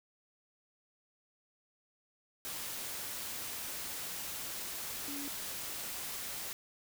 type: tone in noise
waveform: sine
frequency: 283.2 Hz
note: C#4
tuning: 37 cents sharp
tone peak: -42 dBFS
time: 5.08-5.28 s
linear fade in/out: 0 ms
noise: white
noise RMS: -41 dBFS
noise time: 2.45-6.53 s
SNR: -4 dB
effects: none